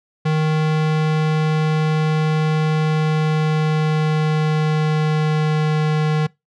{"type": "tone with pitch glide", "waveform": "square", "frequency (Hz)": [155.56, 153.86], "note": ["D#3", "D#3"], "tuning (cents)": [0, -19], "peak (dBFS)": -16, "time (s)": [0.25, 6.27], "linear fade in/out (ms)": 10, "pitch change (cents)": -19, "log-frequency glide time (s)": [2.78, 5.95], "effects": ["noise-tail reverb RT60 0.2 s tail -23 dB re dry", "low-pass 4000 Hz 12 dB/octave"]}